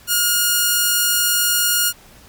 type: tone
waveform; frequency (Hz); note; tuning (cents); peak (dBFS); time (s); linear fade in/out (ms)
5% pulse; 1429; F6; +39; -3; 0.07-1.93; 50
effects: pink hiss -46 dBFS RMS until 2.28 s + MP3 96 kbps